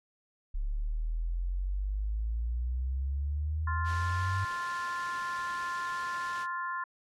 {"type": "exponential sweep", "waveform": "sine", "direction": "up", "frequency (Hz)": [34.65, 98], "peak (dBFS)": -29, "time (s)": [0.54, 4.45], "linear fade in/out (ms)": 10}
{"type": "harmonic tone", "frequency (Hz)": 349.2, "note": "F4", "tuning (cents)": 0, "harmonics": [3, 4, 5], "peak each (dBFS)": [-34, -39, -39], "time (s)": [3.67, 6.84], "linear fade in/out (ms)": 5}
{"type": "noise", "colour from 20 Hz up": "white", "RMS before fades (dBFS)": -42, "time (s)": [3.84, 6.47], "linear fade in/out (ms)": 50}
{"effects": ["low-pass 5000 Hz 12 dB/octave"]}